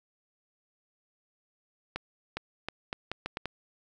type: accelerating click train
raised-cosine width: 0.3 ms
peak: -17 dBFS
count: 8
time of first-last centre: 1.96-3.457 s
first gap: 410 ms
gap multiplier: 0.77
effects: none